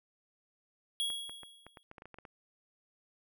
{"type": "tone with exponential decay", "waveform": "square", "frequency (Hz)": 3322, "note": "G#7", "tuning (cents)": 0, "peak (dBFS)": -30, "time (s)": [1, 1.83], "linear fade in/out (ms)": 0, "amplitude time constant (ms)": 180}
{"type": "clicks", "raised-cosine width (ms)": 0.5, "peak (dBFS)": -34, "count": 12, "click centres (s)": [1.102, 1.295, 1.433, 1.666, 1.772, 1.914, 1.982, 2.021, 2.056, 2.143, 2.186, 2.252]}
{"effects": []}